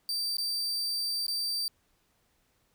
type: tone with dropouts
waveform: 40% pulse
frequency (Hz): 4662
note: D8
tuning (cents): -14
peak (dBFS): -28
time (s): 0.09-1.68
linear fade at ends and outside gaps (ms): 1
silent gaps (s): 0.369-0.383 / 1.266-1.281
effects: pink hiss -71 dBFS RMS until 2.74 s